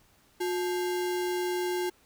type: tone with sample-and-hold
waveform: sine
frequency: 359.3 Hz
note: F4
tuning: 49 cents sharp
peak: -27 dBFS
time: 0.4-1.9 s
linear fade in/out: 10 ms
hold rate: 1225 Hz
effects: pink hiss -63 dBFS RMS until 2.05 s